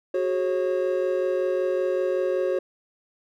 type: chord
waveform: triangle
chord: F# suspended second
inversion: none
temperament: equal with one note detuned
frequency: 370 / 415.3 / 543 Hz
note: F#4 / G#4 / C#5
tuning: 0 / 0 / -36 cents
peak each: -23 / -29 / -23 dBFS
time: 0.14-2.59 s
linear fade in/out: 5 ms
effects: none

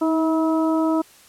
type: harmonic tone with a mistuned harmonic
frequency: 322.6 Hz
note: E4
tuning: 37 cents flat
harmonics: 1 / 2 / 3 / 4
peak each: -18 / -25 / -28 / -30 dBFS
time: 0.01-1.02 s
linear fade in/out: 10 ms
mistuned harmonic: 1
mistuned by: -23 cents
effects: white hiss -50 dBFS RMS until 1.28 s + low-pass 12000 Hz 12 dB/octave

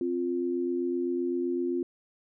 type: tone pair together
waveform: sine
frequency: 262.3 / 350.1 Hz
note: C4 / F4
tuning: +4 / +4 cents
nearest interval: perfect fourth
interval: 500 cents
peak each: -31 / -28 dBFS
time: 0.01-1.83 s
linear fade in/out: 2 ms
effects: none

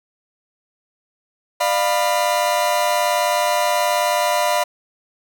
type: chord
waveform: 40% pulse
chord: B diminished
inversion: first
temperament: equal with one note detuned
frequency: 599.7 / 698.5 / 987.8 Hz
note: D5 / F5 / B5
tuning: +36 / 0 / 0 cents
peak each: -20 dBFS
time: 1.6-4.64 s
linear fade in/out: 10 ms
effects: none

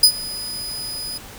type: tone with ADSR envelope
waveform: sawtooth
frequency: 4978 Hz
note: D#8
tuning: in tune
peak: -3 dBFS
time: 0.03-1.18 s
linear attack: 5 ms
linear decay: 77 ms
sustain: -21 dB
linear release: 8 ms
effects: pink hiss -39 dBFS RMS until 1.38 s

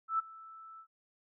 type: tone with ADSR envelope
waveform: sine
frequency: 1318.5 Hz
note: E6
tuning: in tune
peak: -26 dBFS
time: 0.08-0.87 s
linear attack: 110 ms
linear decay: 15 ms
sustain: -22 dB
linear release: 75 ms
effects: none

